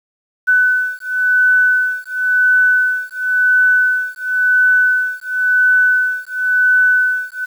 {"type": "beating tone pair", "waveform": "sine", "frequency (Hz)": [1500, 1500.95], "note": ["F#6", "F#6"], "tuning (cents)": [23, 24], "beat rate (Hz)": 0.95, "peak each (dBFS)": -14, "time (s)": [0.47, 7.46], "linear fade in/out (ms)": 20, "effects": ["7-bit"]}